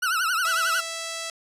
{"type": "tone with vibrato", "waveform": "40% pulse", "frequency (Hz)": 1394, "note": "F6", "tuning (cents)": -4, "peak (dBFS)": -21, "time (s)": [0.02, 0.81], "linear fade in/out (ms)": 10, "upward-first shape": "triangle", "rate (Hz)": 11, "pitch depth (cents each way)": 170}
{"type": "tone", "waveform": "5% pulse", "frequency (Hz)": 659.3, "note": "E5", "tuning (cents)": 0, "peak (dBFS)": -19, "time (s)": [0.45, 1.3], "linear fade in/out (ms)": 2}
{"effects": ["resampled to 32000 Hz"]}